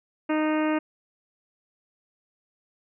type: harmonic tone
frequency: 308.7 Hz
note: D#4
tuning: 14 cents flat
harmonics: 1 / 2 / 3 / 4 / 5 / 6 / 7 / 8 / 9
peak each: -23 / -29 / -33 / -35 / -37 / -39 / -40 / -41 / -42 dBFS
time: 0.29-0.79 s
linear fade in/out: 10 ms
effects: none